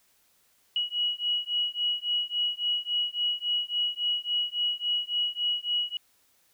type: beating tone pair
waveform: sine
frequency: 2913 / 2916.6 Hz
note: F#7 / F#7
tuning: -28 / -26 cents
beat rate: 3.6 Hz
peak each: -29 dBFS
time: 0.76-5.97 s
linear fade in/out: 2 ms
effects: white hiss -66 dBFS RMS until 6.53 s